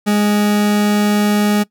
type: tone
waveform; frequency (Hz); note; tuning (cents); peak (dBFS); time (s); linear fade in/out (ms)
40% pulse; 207.7; G#3; 0; -11; 0.06-1.64; 20
effects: noise-tail reverb RT60 0.1 s tail -21 dB re dry